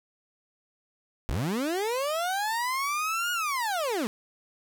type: linear two-way sweep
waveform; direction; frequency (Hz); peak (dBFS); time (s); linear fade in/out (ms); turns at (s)
30% pulse; up then down; 42 to 1450 to 200.5; -24; 1.29-4.07; 0; 3.32
effects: none